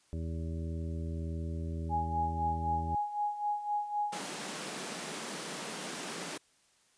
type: harmonic tone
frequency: 81.7 Hz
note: E2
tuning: 15 cents flat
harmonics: 1 / 2 / 3 / 4 / 5 / 7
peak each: -35 / -41 / -45 / -47 / -49 / -52 dBFS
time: 0.13-2.95 s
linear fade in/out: 0 ms
type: tone with tremolo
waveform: sine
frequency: 830.6 Hz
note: G#5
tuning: in tune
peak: -28 dBFS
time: 1.89-4.2 s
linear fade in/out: 50 ms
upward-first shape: sine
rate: 3.9 Hz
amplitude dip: 70%
type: high-pass noise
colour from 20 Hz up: pink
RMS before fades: -40 dBFS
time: 4.12-6.38 s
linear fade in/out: 10 ms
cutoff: 160 Hz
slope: 48 dB/octave
effects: white hiss -68 dBFS RMS until 6.97 s + resampled to 22050 Hz